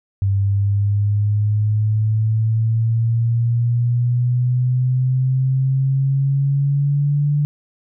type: exponential sweep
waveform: sine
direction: up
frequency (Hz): 98 to 146.83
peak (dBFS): -14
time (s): 0.22-7.45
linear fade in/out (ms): 0
effects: none

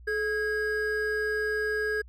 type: tone pair together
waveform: triangle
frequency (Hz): 428.4 / 1640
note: A4 / G#6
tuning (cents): -46 / -22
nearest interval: octave + major seventh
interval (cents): 2324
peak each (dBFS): -27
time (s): 0.07-2.02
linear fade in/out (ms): 10
effects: added 60 Hz sine -46 dBFS peak until 2.08 s

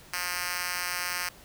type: tone with high-pass filter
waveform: 5% pulse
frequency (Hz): 178.2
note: F3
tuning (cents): +35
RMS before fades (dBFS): -32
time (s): 0.13-1.29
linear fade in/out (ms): 5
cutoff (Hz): 1500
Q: 0.51
effects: pink hiss -52 dBFS RMS until 1.44 s

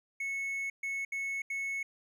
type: tone bursts at uneven times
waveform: triangle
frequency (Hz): 2200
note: C#7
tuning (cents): -14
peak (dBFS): -31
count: 4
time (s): 0.2-0.7 / 0.83-1.05 / 1.12-1.42 / 1.5-1.83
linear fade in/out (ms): 5
effects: none

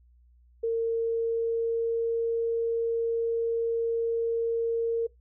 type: tone with pitch glide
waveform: sine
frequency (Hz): 457.4 to 460.6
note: A#4 to A#4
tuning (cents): -33 to -21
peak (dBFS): -24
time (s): 0.63-5.07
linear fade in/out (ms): 10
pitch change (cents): +12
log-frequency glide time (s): 0.85-2.2
effects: noise-tail reverb RT60 0.2 s tail -23 dB re dry + added 60 Hz sine -56 dBFS peak until 5.2 s

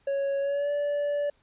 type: tone with pitch glide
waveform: triangle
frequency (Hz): 554.4 to 579.6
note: C#5 to D5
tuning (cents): 0 to -23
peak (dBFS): -23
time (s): 0.07-1.3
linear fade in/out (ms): 5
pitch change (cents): +77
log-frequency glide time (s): 0.4-0.71
effects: pink hiss -67 dBFS RMS until 1.42 s + resampled to 8000 Hz

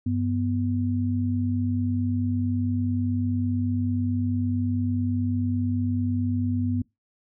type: tone pair together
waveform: sine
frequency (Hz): 97.86 / 246.9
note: G2 / B3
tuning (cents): -2 / 0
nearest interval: octave + major third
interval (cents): 1602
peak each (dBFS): -25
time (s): 0.06-6.82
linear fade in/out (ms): 5
effects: noise-tail reverb RT60 0.2 s tail -23 dB re dry

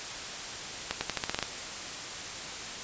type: accelerating click train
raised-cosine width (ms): 0.2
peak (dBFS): -11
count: 9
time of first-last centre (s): 0.91-1.427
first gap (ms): 100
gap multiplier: 0.87
effects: white hiss -38 dBFS RMS until 2.83 s + resampled to 16000 Hz

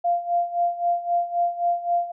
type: tone with tremolo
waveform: sine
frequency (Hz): 695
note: F5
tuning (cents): -9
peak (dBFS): -17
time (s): 0.04-2.12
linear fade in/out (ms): 10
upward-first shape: sine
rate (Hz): 3.8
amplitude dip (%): 80
effects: none

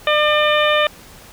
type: harmonic tone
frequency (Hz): 601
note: D5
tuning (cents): +40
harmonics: 1 / 2 / 3 / 4 / 5 / 6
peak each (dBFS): -16 / -19 / -21 / -22 / -23 / -24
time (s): 0.07-0.87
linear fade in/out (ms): 2
effects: pink hiss -42 dBFS RMS until 1.32 s

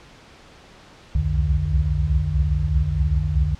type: tone cluster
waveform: sine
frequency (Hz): 62.5 / 67.4 / 70.5 / 87.2 / 149.3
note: B1 / C#2 / C#2 / F2 / D3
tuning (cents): +21 / -48 / +30 / -2 / +29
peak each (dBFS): -24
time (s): 1.15-3.55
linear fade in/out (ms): 5
effects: pink hiss -47 dBFS RMS until 3.59 s + low-pass 5000 Hz 12 dB/octave

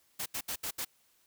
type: noise bursts at uneven times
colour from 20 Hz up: white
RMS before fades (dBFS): -36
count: 5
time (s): 0.19-0.26 / 0.34-0.41 / 0.48-0.56 / 0.63-0.71 / 0.78-0.85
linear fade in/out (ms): 10
effects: white hiss -69 dBFS RMS until 1.26 s

